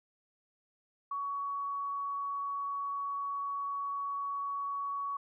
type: tone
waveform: sine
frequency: 1123 Hz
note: C#6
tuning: 22 cents sharp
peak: -33 dBFS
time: 1.11-5.17 s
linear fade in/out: 5 ms
effects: none